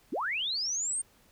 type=linear sweep; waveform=sine; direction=up; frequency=179.2 to 8870 Hz; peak=-29 dBFS; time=0.12-1.02 s; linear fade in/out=10 ms; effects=pink hiss -63 dBFS RMS until 1.31 s